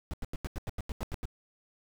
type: noise bursts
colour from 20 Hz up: brown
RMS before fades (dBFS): -34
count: 11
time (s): 0.11-1.255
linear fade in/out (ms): 0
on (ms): 25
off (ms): 87
effects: none